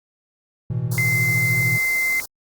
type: chord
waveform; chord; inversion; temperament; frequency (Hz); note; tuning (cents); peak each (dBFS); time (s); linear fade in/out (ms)
triangle; A suspended second; none; equal with one note detuned; 110 / 123.47 / 163.3; A2 / B2 / E3; 0 / 0 / -16; -26 / -21 / -26; 0.7-1.78; 5
type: band-stop noise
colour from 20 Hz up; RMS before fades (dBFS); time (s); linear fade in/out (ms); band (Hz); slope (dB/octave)
white; -31; 0.91-2.26; 10; 1400 to 4200; 48
type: tone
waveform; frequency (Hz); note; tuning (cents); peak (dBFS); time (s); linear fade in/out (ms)
sine; 2077; C7; -13; -18; 0.98-2.2; 0
effects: Opus 48 kbps